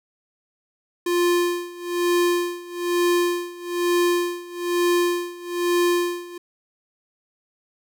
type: tone with tremolo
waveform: square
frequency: 350 Hz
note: F4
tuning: 4 cents sharp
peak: -17 dBFS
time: 1.06-6.38 s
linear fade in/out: 5 ms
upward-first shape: sine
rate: 1.1 Hz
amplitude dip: 90%
effects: none